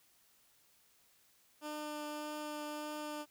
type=tone with vibrato; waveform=15% pulse; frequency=300 Hz; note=D4; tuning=37 cents sharp; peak=-34 dBFS; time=1.61-3.26 s; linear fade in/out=50 ms; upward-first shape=triangle; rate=1.7 Hz; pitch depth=10 cents each way; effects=white hiss -69 dBFS RMS until 3.3 s